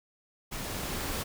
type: noise with level ramp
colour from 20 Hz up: pink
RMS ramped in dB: -37 to -33 dBFS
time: 0.51-1.24 s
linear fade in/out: 20 ms
effects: none